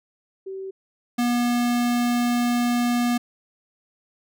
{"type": "tone pair in turn", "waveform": ["sine", "square"], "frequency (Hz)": [384, 241.3], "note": ["G4", "B3"], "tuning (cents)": [-36, -40], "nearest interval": "minor sixth", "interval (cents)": 804, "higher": "first", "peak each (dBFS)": [-30, -20], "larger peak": "second", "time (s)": [[0.46, 0.71], [1.18, 3.18]], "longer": "second", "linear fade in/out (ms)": 10, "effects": []}